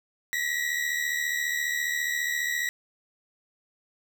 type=tone pair together; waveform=40% pulse; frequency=1904.3 / 1979 Hz; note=A#6 / B6; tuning=+36 / +3 cents; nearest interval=minor second; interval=67 cents; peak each=-27 / -30 dBFS; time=0.33-2.69 s; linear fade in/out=0 ms; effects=none